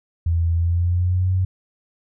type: tone with pitch glide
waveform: sine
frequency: 83.8 to 92.98 Hz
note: E2 to F#2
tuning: +29 to +9 cents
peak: -16 dBFS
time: 0.26-1.45 s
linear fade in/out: 5 ms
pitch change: +180 cents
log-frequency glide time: 0.55-1.32 s
effects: none